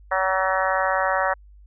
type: harmonic tone with a mistuned harmonic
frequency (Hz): 188.9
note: F#3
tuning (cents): +36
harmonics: 3 / 4 / 5 / 6 / 7 / 8 / 9 / 10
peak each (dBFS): -25 / -26 / -27 / -28 / -28 / -29 / -30 / -30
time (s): 0.11-1.34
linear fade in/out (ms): 10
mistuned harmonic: 9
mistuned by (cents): +24
effects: added 50 Hz sine -45 dBFS peak until 1.66 s